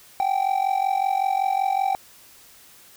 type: tone with amplitude modulation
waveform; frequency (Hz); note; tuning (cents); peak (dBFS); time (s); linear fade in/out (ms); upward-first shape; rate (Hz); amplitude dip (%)
triangle; 776; G5; -18; -14; 0.2-1.95; 0; sine; 45.3; 85
effects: white hiss -50 dBFS RMS until 2.96 s